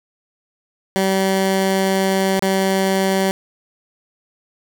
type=tone with dropouts; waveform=15% pulse; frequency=192 Hz; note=G3; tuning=36 cents flat; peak=-9 dBFS; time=0.96-3.31 s; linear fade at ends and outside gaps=0 ms; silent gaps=2.393-2.424 s; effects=none